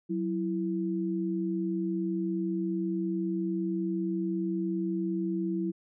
sine tone pair together, 185.99 / 331.4 Hz, F#3 / E4, +9 / +9 cents, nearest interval minor seventh, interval 1000 cents, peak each -31 / -30 dBFS, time 0.09-5.72 s, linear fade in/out 20 ms, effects none

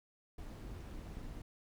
brown noise with amplitude modulation, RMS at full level -44 dBFS, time 0.38-1.42 s, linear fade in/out 5 ms, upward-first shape sine, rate 271 Hz, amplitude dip 55%, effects none

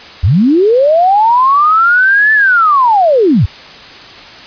sine linear two-way sweep, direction up then down, 69.3 to 1762 to 69.3 Hz, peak -5 dBFS, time 0.23-3.46 s, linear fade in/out 10 ms, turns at 2.33 s, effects white hiss -32 dBFS RMS until 4.46 s + resampled to 11025 Hz

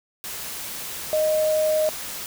sine tone in noise, 620 Hz, D#5, 6 cents flat, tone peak -18 dBFS, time 1.13-1.89 s, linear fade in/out 0 ms, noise white, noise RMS -33 dBFS, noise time 0.24-2.26 s, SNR +12 dB, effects none

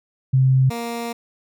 sine / 15% pulse tone pair in turn, 131.5 / 234.3 Hz, C3 / A#3, +9 / +9 cents, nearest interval minor seventh, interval 1000 cents, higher second, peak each -12 / -19 dBFS, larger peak first, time 0.33-0.7 / 0.7-1.13 s, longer second, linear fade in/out 10 ms, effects none

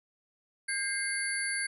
sine tone cluster, 1605 / 2100 / 4539 / 10070 Hz, G6 / C7 / C#8 / D#9, +40 / +6 / +40 / +20 cents, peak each -34 / -35 / -39 / -35 dBFS, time 0.68-1.67 s, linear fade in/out 10 ms, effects none

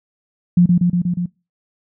sine tone with echo, 176.3 Hz, F3, 17 cents sharp, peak -7 dBFS, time 0.57-0.66 s, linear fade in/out 5 ms, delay 120 ms, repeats 5, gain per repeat -2 dB, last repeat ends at 1.26 s, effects noise-tail reverb RT60 0.3 s tail -25 dB re dry

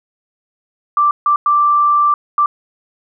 sine tone bursts at uneven times, 1174.7 Hz, D6, in tune, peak -9 dBFS, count 4, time 0.97-1.11 / 1.26-1.36 / 1.46-2.14 / 2.38-2.46 s, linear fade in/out 2 ms, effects none

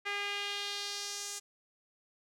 sawtooth tone with band-pass filter sweep, 405.6 Hz, G#4, 41 cents flat, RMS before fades -38 dBFS, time 0.05-1.4 s, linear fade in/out 20 ms, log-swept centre 2100 to 7400 Hz, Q 2, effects none

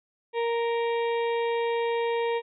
harmonic tone, 466.2 Hz, A#4, in tune, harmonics 1 / 2 / 4 / 5 / 6 / 7 / 8, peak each -25 / -31 / -39 / -39 / -45 / -46 / -46 dBFS, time 0.33-2.42 s, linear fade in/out 50 ms, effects none

